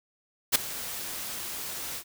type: noise with ADSR envelope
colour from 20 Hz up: white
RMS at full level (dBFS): -18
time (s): 0.52-2.04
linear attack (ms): 31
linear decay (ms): 10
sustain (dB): -18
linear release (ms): 67
effects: none